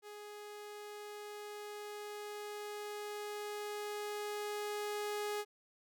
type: tone with level ramp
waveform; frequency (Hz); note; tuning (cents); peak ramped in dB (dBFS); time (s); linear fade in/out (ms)
sawtooth; 416.3; G#4; +4; -44 to -32; 0.02-5.45; 50
effects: none